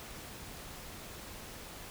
silence, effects pink hiss -47 dBFS RMS until 1.9 s

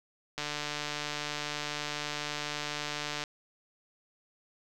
click train, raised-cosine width 0.2 ms, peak -17 dBFS, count 424, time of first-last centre 0.38-3.238 s, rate 148 Hz, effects none

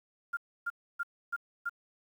sine tone bursts, 1400 Hz, F6, 4 cents sharp, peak -30 dBFS, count 5, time 0.33-1.695 s, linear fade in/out 10 ms, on 41 ms, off 290 ms, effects 10-bit

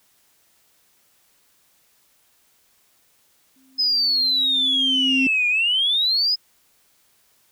sine tone with exponential growth, 264 Hz, C4, 16 cents sharp, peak -16 dBFS, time 3.56-5.27 s, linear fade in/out 2 ms, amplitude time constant 370 ms
sine exponential two-way sweep, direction down then up, 5110 to 2415 to 5110 Hz, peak -16 dBFS, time 3.78-6.36 s, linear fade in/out 20 ms, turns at 5.48 s
effects tanh soft clip ceiling -11 dBFS + white hiss -61 dBFS RMS until 7.51 s

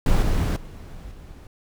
brown noise with level steps, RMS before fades -18 / -21 / -38 / -41 dBFS, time 0.06-1.47 s, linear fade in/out 2 ms, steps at 0.22 / 0.56 / 1.11 s, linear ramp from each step 5 ms, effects none

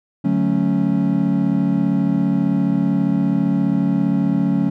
triangle chord, D major seventh, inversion none, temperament equal, 146.83 / 185 / 220 / 277.2 Hz, D3 / F#3 / A3 / C#4, 0 / 0 / 0 / 0 cents, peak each -22 / -17 / -19 / -18 dBFS, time 0.24-4.7 s, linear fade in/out 10 ms, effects none

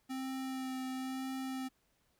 square tone with vibrato, 261.6 Hz, C4, in tune, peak -38 dBFS, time 0.09-1.69 s, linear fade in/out 20 ms, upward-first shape sine, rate 1 Hz, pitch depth 14 cents each way, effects pink hiss -75 dBFS RMS until 2.19 s

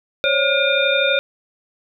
sine tone cluster, 537 / 569 / 1430 / 2407 / 3634 Hz, C5 / C#5 / F6 / D7 / A#7, +45 / +45 / +41 / +42 / -45 cents, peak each -21 dBFS, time 0.24-1.19 s, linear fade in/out 0 ms, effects none

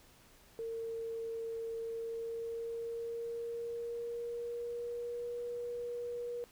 sine tone with pitch glide, 455.6 to 480.2 Hz, A#4 to B4, -40 to -49 cents, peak -37 dBFS, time 0.59-6.44 s, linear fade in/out 0 ms, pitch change +91 cents, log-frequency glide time 1.76-5.43 s, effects pink hiss -62 dBFS RMS until 6.51 s

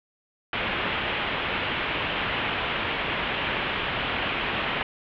white low-pass noise, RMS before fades -28 dBFS, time 0.53-4.83 s, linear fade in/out 2 ms, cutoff 3200 Hz, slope 48 dB/octave, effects none

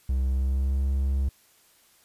triangle tone with pitch glide, 65.41 to 67.87 Hz, C2 to C#2, 0 to -36 cents, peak -20 dBFS, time 0.09-1.29 s, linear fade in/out 5 ms, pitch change +64 cents, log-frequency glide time 0.28-0.8 s, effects white hiss -60 dBFS RMS until 2.04 s + resampled to 32000 Hz

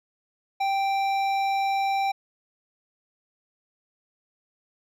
triangle tone with hard clipping, 784 Hz, G5, in tune, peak -24 dBFS, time 0.6-2.12 s, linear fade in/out 10 ms, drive 15 dB, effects none

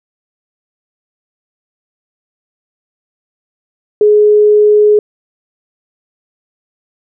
sine tone, 420 Hz, G#4, 19 cents sharp, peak -4 dBFS, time 4.01-4.99 s, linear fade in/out 2 ms, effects none

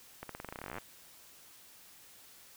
accelerating click train, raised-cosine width 0.5 ms, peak -26 dBFS, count 21, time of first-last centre 0.23-0.783 s, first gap 63 ms, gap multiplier 0.9, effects white hiss -57 dBFS RMS until 2.56 s

